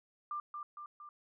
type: tone with echo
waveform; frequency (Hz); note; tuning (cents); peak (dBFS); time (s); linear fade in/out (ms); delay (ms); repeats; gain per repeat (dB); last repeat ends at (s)
sine; 1190; D6; +22; -36; 0.31-0.4; 2; 230; 3; -4; 1.09
effects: none